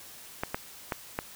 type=clicks; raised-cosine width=0.5 ms; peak=-14 dBFS; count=4; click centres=0.435 / 0.545 / 0.922 / 1.189 s; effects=white hiss -48 dBFS RMS until 1.35 s